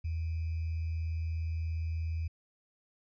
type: tone with sample-and-hold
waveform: sine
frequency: 81.5 Hz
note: E2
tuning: 19 cents flat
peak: -31 dBFS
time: 0.04-2.28 s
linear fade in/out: 10 ms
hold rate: 2450 Hz
effects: resampled to 11025 Hz